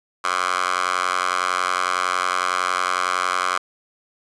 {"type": "tone with high-pass filter", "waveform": "10% pulse", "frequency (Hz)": 90.9, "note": "F#2", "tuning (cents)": -30, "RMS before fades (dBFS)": -22, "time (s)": [0.24, 3.58], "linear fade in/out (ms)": 5, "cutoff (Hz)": 1100, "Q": 3.7, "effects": ["resampled to 22050 Hz", "8-bit"]}